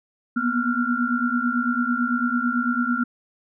sine tone cluster, 238.3 / 247.3 / 1372 / 1432 Hz, A#3 / B3 / F6 / F6, +38 / +3 / -31 / +43 cents, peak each -25 / -24 / -26 / -28 dBFS, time 0.36-3.04 s, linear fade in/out 10 ms, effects none

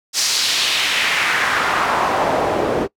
pink noise with band-pass filter sweep, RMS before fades -18 dBFS, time 0.13-2.88 s, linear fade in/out 50 ms, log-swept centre 5800 to 410 Hz, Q 1.7, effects noise-tail reverb RT60 0.1 s tail -22 dB re dry

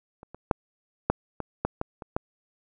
clicks, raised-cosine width 1 ms, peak -30 / -27 / -6 / -6 / -17 / -10 / -14 / -24 / -11 dBFS, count 9, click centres 0.231 / 0.346 / 0.512 / 1.1 / 1.403 / 1.65 / 1.814 / 2.022 / 2.165 s, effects none

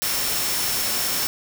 sine tone in noise, 5410 Hz, E8, 44 cents sharp, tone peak -30 dBFS, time 0.02-1.27 s, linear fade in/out 0 ms, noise white, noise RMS -24 dBFS, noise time 0.02-1.27 s, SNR -9 dB, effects none

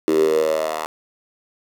10% pulse tone with high-pass filter sweep, 78.3 Hz, D#2, 11 cents sharp, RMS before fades -19 dBFS, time 0.08-0.86 s, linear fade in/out 0 ms, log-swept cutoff 340 to 810 Hz, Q 8.4, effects none

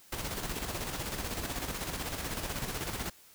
pink noise with tremolo, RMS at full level -35 dBFS, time 0.12-3.1 s, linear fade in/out 5 ms, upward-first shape square, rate 16 Hz, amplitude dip 45%, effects white hiss -58 dBFS RMS until 3.34 s

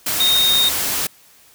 sine tone in noise, 3705 Hz, A#7, 11 cents flat, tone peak -13 dBFS, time 0.2-0.69 s, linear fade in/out 5 ms, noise white, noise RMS -21 dBFS, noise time 0.06-1.07 s, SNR +5 dB, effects white hiss -50 dBFS RMS until 1.54 s

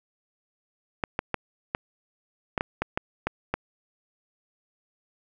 clicks, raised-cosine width 0.5 ms, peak -10 dBFS, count 10, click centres 1.038 / 1.191 / 1.343 / 1.749 / 2.578 / 2.609 / 2.82 / 2.975 / 3.27 / 3.54 s, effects none

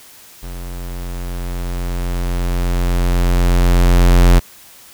square tone with level ramp, 44.06 Hz, F1, 16 cents sharp, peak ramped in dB -27 to -6 dBFS, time 0.42-4.4 s, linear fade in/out 20 ms, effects white hiss -42 dBFS RMS until 4.93 s

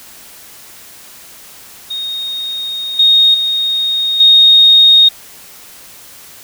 sine tone with level steps, 3718 Hz, A#7, 5 cents flat, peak -18 / -5 / -12 / -3 dBFS, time 1.9-5.09 s, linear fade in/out 10 ms, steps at 2.99 / 3.34 / 4.2 s, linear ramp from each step 5 ms, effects white hiss -37 dBFS RMS until 6.43 s

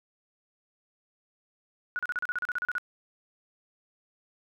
sine tone bursts, 1461 Hz, F#6, 22 cents flat, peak -27 dBFS, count 13, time 1.96-2.782 s, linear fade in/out 0 ms, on 30 ms, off 36 ms, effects none

